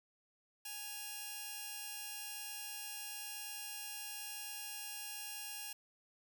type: tone pair together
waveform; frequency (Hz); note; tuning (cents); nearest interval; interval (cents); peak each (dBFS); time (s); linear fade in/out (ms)
5% pulse; 830.6 / 2789; G#5 / F7; 0 / -3; octave + major sixth; 2097; -36 / -36; 0.65-5.73; 5
effects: none